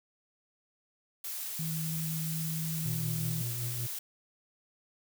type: noise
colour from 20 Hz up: blue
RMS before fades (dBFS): -38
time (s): 1.24-3.99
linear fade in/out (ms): 5
type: tone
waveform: sine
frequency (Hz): 160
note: D#3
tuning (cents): +49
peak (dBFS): -33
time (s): 1.59-3.42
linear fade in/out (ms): 5
type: tone with tremolo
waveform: triangle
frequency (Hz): 120.1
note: B2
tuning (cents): -48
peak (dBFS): -31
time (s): 2.85-3.87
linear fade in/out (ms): 10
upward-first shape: sine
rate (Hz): 5.3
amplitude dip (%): 40
effects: none